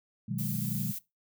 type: chord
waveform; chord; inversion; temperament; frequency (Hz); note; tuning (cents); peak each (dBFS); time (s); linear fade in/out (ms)
sine; G# minor seventh; first; equal; 123.47 / 155.56 / 185 / 207.7; B2 / D#3 / F#3 / G#3; 0 / 0 / 0 / 0; -36; 0.28-0.92; 10
type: noise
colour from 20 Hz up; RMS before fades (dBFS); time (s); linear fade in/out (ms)
violet; -38; 0.38-0.99; 10
effects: noise-tail reverb RT60 0.2 s tail -19 dB re dry